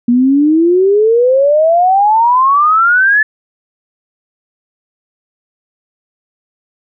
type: exponential sweep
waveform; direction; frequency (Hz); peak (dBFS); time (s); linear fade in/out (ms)
sine; up; 235.8 to 1754; -6; 0.08-3.23; 5
effects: none